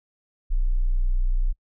sine tone, 30.59 Hz, B0, 16 cents flat, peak -18 dBFS, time 0.5-1.53 s, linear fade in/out 20 ms, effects noise-tail reverb RT60 0.1 s tail -26 dB re dry

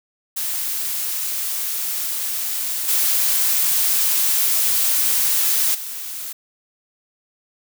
blue noise with level steps, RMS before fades -24 / -18 / -30 dBFS, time 0.36-6.33 s, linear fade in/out 10 ms, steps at 2.88 / 5.74 s, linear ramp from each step 10 ms, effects none

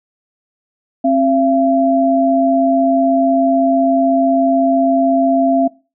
sine tone pair together, 267.1 / 679 Hz, C4 / F5, +36 / -49 cents, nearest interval octave + major third, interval 1615 cents, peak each -13 dBFS, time 1.04-5.68 s, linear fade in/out 10 ms, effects noise-tail reverb RT60 0.3 s tail -20 dB re dry

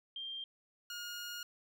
sine / 15% pulse tone pair in turn, 3181 / 1429.3 Hz, G7 / F6, +25 / +40 cents, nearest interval octave + major second, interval 1385 cents, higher first, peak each -40 / -35 dBFS, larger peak second, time 0.16-0.44 / 0.9-1.43 s, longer second, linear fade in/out 2 ms, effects none

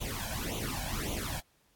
pink noise with flanger, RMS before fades -36 dBFS, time 0-1.41 s, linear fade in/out 20 ms, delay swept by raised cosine 0.29 to 1.27 ms, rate 1.8 Hz, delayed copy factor +0.8, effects pink hiss -69 dBFS RMS until 1.75 s + AAC 64 kbps

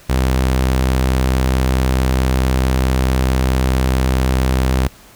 sawtooth tone, 64.6 Hz, C2, 21 cents flat, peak -9 dBFS, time 0.09-4.88 s, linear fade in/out 10 ms, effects pink hiss -44 dBFS RMS until 5.15 s

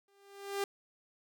sawtooth tone with exponential growth, 398.2 Hz, G4, 27 cents sharp, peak -26 dBFS, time 0.08-0.64 s, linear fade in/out 2 ms, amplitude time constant 120 ms, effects none

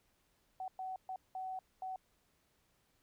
sine tone bursts at uneven times, 752 Hz, F#5, 28 cents sharp, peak -39 dBFS, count 5, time 0.6-0.68 / 0.79-0.96 / 1.09-1.16 / 1.35-1.59 / 1.82-1.96 s, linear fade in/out 2 ms, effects pink hiss -75 dBFS RMS until 3.02 s

